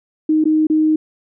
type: tone with dropouts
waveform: sine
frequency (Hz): 311.1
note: D#4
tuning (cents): 0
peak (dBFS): -11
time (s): 0.29-0.96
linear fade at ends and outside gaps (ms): 5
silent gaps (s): 0.441-0.454 / 0.67-0.699
effects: none